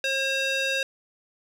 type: tone with band-pass filter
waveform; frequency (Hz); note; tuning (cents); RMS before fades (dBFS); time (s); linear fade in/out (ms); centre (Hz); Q
square; 538; C5; +48; -26; 0.04-0.83; 2; 3000; 1.2
effects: none